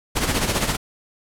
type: noise with tremolo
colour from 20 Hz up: pink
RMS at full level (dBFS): -19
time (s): 0.15-0.77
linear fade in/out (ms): 20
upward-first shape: sine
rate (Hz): 15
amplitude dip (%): 60
effects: low-pass 12000 Hz 12 dB/octave